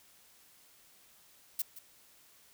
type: noise with echo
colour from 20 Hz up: violet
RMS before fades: -32 dBFS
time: 1.59-1.62 s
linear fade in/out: 5 ms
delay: 170 ms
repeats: 1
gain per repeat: -15 dB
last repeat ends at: 1.79 s
effects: white hiss -62 dBFS RMS until 2.53 s